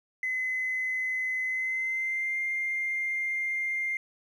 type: tone with pitch glide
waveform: triangle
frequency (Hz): 2033 to 2105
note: B6 to C7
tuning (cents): +50 to +10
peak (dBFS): -24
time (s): 0.23-3.97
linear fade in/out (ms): 2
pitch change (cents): +60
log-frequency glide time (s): 1.45-2.38
effects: tanh soft clip ceiling -25 dBFS